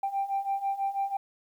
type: beating tone pair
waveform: sine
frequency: 784 / 790.1 Hz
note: G5 / G5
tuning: 0 / +13 cents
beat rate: 6.1 Hz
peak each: -31 / -28 dBFS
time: 0.03-1.17 s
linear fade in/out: 5 ms
effects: tanh soft clip ceiling -22 dBFS + 10-bit